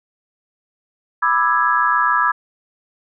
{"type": "chord", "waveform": "sine", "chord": "E dominant seventh", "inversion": "second", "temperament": "equal with one note detuned", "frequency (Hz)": [987.8, 1191.7, 1318.5, 1661.2], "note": ["B5", "D6", "E6", "G#6"], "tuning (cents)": [0, 25, 0, 0], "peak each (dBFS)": -19, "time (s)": [1.22, 2.32], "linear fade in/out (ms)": 10, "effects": []}